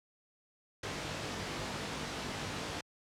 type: noise with comb filter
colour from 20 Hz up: pink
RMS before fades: -38 dBFS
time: 0.83-2.81 s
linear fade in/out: 5 ms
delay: 20 ms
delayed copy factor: +0.55
effects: high-pass 80 Hz 12 dB/octave + low-pass 6000 Hz 12 dB/octave